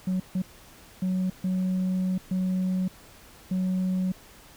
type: tone bursts at uneven times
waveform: sine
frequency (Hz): 185.4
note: F#3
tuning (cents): +4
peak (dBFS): -21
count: 6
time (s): 0.07-0.2 / 0.35-0.42 / 1.02-1.3 / 1.44-2.18 / 2.31-2.88 / 3.51-4.12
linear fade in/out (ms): 5
effects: tanh soft clip ceiling -22 dBFS + pink hiss -51 dBFS RMS until 4.56 s